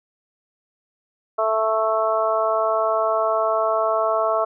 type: harmonic tone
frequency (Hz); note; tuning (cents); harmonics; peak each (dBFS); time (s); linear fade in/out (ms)
220.1; A3; +1; 2 / 3 / 4 / 5 / 6; -27 / -20 / -30 / -24 / -26; 1.38-4.45; 10
effects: none